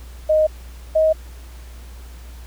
sine tone pair in turn, 621 / 631.1 Hz, D#5 / D#5, -3 / +24 cents, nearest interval unison, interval 27 cents, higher second, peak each -12 dBFS, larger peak neither, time 0.29-0.47 / 0.95-1.13 s, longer neither, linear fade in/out 10 ms, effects added 60 Hz sine -35 dBFS peak until 2.46 s + pink hiss -47 dBFS RMS until 2.46 s

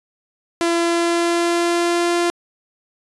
sawtooth tone with pitch glide, 338.9 to 345.8 Hz, E4 to F4, +48 to -17 cents, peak -12 dBFS, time 0.61-2.3 s, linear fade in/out 0 ms, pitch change +35 cents, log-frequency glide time 0.72-2.16 s, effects resampled to 24000 Hz

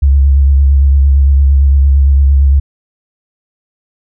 sine tone with vibrato, 69 Hz, C#2, 7 cents flat, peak -4 dBFS, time 0.02-2.6 s, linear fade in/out 10 ms, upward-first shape triangle, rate 8.8 Hz, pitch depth 50 cents each way, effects none

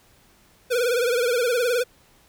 square tone with vibrato, 484.5 Hz, B4, 33 cents flat, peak -20 dBFS, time 0.7-1.84 s, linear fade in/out 20 ms, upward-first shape triangle, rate 19 Hz, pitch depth 110 cents each way, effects pink hiss -57 dBFS RMS until 2.28 s

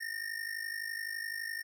square ring-modulated tone, 1828 Hz, A#6, 34 cents flat, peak -34 dBFS, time 0-1.63 s, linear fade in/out 20 ms, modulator 25.9 Hz, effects none

